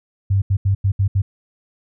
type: tone bursts at uneven times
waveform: sine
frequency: 98 Hz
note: G2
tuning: in tune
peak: -13 dBFS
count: 6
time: 0.3-0.42 / 0.5-0.57 / 0.65-0.75 / 0.84-0.92 / 0.99-1.08 / 1.15-1.22 s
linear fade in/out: 10 ms
effects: none